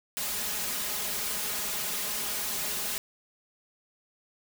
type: noise with comb filter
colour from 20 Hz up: white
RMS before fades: -32 dBFS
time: 0.17-2.98 s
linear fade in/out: 0 ms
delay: 4.8 ms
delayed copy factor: +1
effects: none